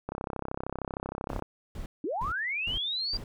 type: click train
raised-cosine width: 1 ms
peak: -19 dBFS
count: 45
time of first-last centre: 0.09-1.423 s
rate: 33 Hz
type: noise bursts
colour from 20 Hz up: brown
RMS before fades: -37 dBFS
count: 5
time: 1.29-3.24 s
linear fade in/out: 2 ms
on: 110 ms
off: 350 ms
type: linear sweep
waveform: sine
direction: up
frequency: 261.6 to 4806 Hz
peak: -29 dBFS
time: 2.04-3.17 s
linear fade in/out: 2 ms
effects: none